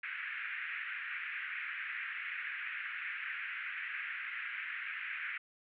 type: band-pass noise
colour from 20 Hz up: pink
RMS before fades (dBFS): -41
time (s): 0.03-5.38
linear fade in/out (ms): 5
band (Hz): 1500 to 2500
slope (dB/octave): 48
effects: none